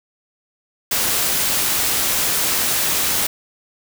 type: noise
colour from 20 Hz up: white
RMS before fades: -19 dBFS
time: 0.91-3.27 s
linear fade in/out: 5 ms
effects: none